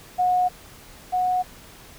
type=tone pair in turn; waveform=sine; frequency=727 / 732.1 Hz; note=F#5 / F#5; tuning=-31 / -19 cents; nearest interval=unison; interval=12 cents; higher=second; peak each=-17 / -19 dBFS; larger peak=first; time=0.18-0.49 / 1.12-1.43 s; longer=neither; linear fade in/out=20 ms; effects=pink hiss -46 dBFS RMS until 1.98 s